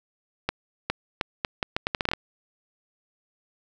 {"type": "accelerating click train", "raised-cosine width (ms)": 0.3, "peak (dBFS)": -8, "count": 13, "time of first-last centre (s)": [0.49, 2.135], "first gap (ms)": 410, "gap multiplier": 0.76, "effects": []}